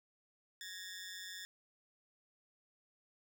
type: ring-modulated tone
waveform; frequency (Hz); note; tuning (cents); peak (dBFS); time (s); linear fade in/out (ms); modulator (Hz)
15% pulse; 1760; A6; 0; -36; 0.61-1.45; 0; 92.7
effects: none